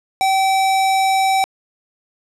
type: tone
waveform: square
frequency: 770 Hz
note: G5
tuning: 31 cents flat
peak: -14 dBFS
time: 0.21-1.44 s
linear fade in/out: 0 ms
effects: low-pass 11000 Hz 12 dB/octave